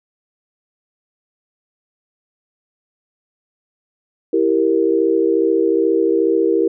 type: chord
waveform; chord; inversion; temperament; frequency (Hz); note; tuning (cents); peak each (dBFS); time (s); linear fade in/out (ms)
sine; E diminished; none; equal; 329.6 / 392 / 466.2; E4 / G4 / Bb4; 0 / 0 / 0; -17; 4.33-6.68; 5
effects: none